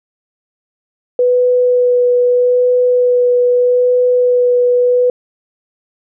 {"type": "tone with vibrato", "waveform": "sine", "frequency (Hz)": 493.9, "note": "B4", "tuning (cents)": 0, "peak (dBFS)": -8, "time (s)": [1.19, 5.1], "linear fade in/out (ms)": 2, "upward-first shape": "sine", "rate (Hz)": 0.8, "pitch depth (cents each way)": 10, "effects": []}